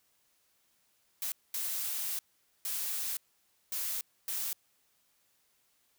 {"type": "noise bursts at uneven times", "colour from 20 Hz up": "blue", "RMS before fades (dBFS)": -35, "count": 5, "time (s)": [[1.22, 1.32], [1.54, 2.19], [2.65, 3.17], [3.72, 4.01], [4.28, 4.53]], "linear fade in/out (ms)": 2, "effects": ["white hiss -72 dBFS RMS until 5.98 s"]}